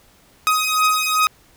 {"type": "beating tone pair", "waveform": "sawtooth", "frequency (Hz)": [1256, 1258.6], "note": ["D#6", "D#6"], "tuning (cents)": [16, 19], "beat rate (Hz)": 2.6, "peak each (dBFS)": -15, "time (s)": [0.47, 1.27], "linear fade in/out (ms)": 0, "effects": ["pink hiss -53 dBFS RMS until 1.56 s"]}